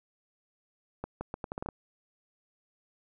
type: accelerating click train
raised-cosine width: 1 ms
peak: -21 dBFS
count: 9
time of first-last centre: 1.04-1.688 s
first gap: 170 ms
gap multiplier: 0.77
effects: none